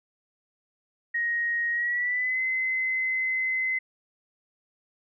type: tone with pitch glide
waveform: sine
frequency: 1878 to 2048 Hz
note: A#6 to C7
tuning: +12 to -38 cents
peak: -24 dBFS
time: 1.14-3.79 s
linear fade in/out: 10 ms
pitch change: +150 cents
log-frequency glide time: 1.71-2.41 s
effects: none